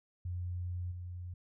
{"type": "tone with level steps", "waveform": "sine", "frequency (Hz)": 89, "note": "F2", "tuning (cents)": 33, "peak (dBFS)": [-35, -40], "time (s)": [0.25, 1.34], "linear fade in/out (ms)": 5, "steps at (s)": 0.91, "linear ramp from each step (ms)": 10, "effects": []}